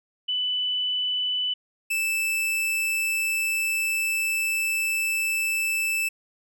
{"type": "tone pair in turn", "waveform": ["sine", "45% pulse"], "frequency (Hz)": [2989, 2637], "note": ["F#7", "E7"], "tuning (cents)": [17, 0], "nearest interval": "major second", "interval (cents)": 217, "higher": "first", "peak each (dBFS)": -23, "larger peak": "neither", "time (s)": [[0.28, 1.54], [1.9, 6.09]], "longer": "second", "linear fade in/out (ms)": 10, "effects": []}